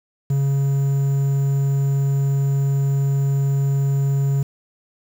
triangle tone with quantisation, 138.59 Hz, C#3, in tune, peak -14 dBFS, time 0.3-4.43 s, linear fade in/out 5 ms, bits 7, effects none

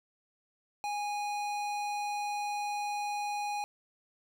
sine tone with hard clipping, 825 Hz, G#5, 12 cents flat, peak -34 dBFS, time 0.84-3.64 s, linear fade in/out 0 ms, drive 17 dB, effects none

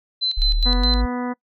sine tone with tremolo, 4051 Hz, B7, 43 cents sharp, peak -18 dBFS, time 0.21-1.02 s, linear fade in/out 20 ms, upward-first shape square, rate 4.8 Hz, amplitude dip 75%
sine linear sweep, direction up, 32.34 to 54.4 Hz, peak -16 dBFS, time 0.37-1.06 s, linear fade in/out 10 ms
harmonic tone, 246.9 Hz, B3, in tune, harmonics 1 / 2 / 3 / 4 / 5 / 6 / 7 / 8, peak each -24 / -31 / -33 / -33 / -38 / -40 / -41 / -41 dBFS, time 0.65-1.34 s, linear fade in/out 20 ms
effects noise-tail reverb RT60 0.1 s tail -23 dB re dry

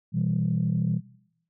sine chord, E minor, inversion second, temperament just, 123.61 / 164.81 / 197.78 Hz, B2 / E3 / G3, +2 / 0 / +16 cents, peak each -27 / -25 / -28 dBFS, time 0.12-1.01 s, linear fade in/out 50 ms, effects noise-tail reverb RT60 0.7 s tail -18 dB re dry + tanh soft clip ceiling -15 dBFS

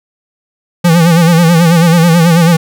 square tone with vibrato, 168.3 Hz, E3, 36 cents sharp, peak -5 dBFS, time 0.84-2.57 s, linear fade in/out 10 ms, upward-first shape sine, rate 9.2 Hz, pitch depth 80 cents each way, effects none

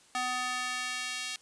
square tone with high-pass filter sweep, 250.8 Hz, B3, 27 cents sharp, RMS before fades -34 dBFS, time 0.15-1.36 s, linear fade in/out 0 ms, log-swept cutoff 870 to 2900 Hz, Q 1.1, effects white hiss -60 dBFS RMS until 1.41 s + resampled to 22050 Hz

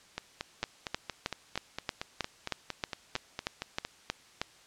two click trains, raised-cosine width 0.2 ms, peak -17 / -13 dBFS, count 17 / 13, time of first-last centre 0.18-3.85 / 0.63-4.415 s, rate 4.36 / 3.17 Hz, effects white hiss -58 dBFS RMS until 4.66 s + low-pass 7000 Hz 12 dB/octave

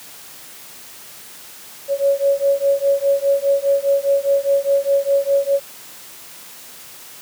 sine beating tone pair, 554.4 / 559.3 Hz, C#5 / C#5, 0 / +15 cents, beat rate 4.9 Hz, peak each -17 dBFS, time 1.88-5.6 s, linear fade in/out 50 ms, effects white hiss -39 dBFS RMS until 7.21 s + high-pass 100 Hz 12 dB/octave

